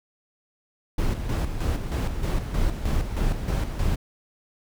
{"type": "noise with tremolo", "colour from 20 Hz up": "brown", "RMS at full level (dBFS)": -23, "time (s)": [0.98, 3.96], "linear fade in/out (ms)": 5, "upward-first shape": "square", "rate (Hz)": 3.2, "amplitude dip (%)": 55, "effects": []}